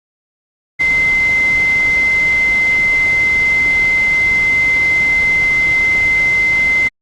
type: tone in noise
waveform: sine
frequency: 2069 Hz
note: C7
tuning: 20 cents flat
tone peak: -10 dBFS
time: 0.79-6.89 s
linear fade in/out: 20 ms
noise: pink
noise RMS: -27 dBFS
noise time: 0.79-6.89 s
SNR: +14 dB
effects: low-pass 6000 Hz 12 dB/octave + Opus 48 kbps